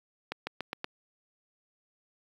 accelerating click train, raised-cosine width 0.3 ms, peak -17 dBFS, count 5, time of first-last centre 0.32-0.844 s, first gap 150 ms, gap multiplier 0.91, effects high-pass 150 Hz 12 dB/octave + 9-bit

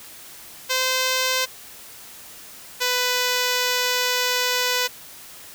5% pulse tone pair in turn, 516 / 497.1 Hz, C5 / B4, -24 / +11 cents, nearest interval minor second, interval 65 cents, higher first, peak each -8 dBFS, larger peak neither, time 0.69-1.46 / 2.8-4.88 s, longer second, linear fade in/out 20 ms, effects white hiss -42 dBFS RMS until 5.54 s

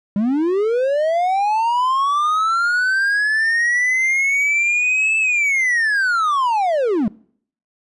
triangle linear two-way sweep, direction up then down, 193.4 to 2637 to 193.4 Hz, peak -13 dBFS, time 0.16-7.08 s, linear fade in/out 2 ms, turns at 5.18 s, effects noise-tail reverb RT60 0.6 s tail -24 dB re dry + resampled to 24000 Hz

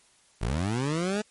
20% pulse linear sweep, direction up, 46.85 to 216.4 Hz, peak -21 dBFS, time 0.41-1.22 s, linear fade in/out 10 ms, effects white hiss -61 dBFS RMS until 1.3 s + MP3 48 kbps

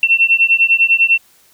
sine beating tone pair, 2700 / 2710 Hz, E7 / E7, +41 / +47 cents, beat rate 10 Hz, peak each -12 dBFS, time 0.03-1.18 s, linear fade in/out 2 ms, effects white hiss -51 dBFS RMS until 1.53 s

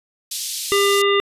pink band-pass noise, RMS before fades -27 dBFS, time 0.31-1.02 s, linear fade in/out 5 ms, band 3600 to 13000 Hz, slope 24 dB/octave
harmonic tone, 400.2 Hz, G4, 36 cents sharp, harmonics 1 / 3 / 5 / 7 / 9, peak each -16 / -21 / -23 / -24 / -26 dBFS, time 0.72-1.2 s, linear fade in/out 0 ms
effects resampled to 32000 Hz

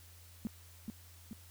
sine tone with echo, 220 Hz, A3, in tune, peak -33 dBFS, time 0.45-0.47 s, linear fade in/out 0 ms, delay 430 ms, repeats 2, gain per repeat -4 dB, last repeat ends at 1.33 s, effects added 86 Hz sine -56 dBFS peak until 1.5 s + white hiss -60 dBFS RMS until 1.5 s

